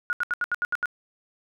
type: tone bursts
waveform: sine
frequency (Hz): 1443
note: F#6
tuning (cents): -44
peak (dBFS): -22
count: 8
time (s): 0.1-0.857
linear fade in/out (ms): 0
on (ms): 29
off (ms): 75
effects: none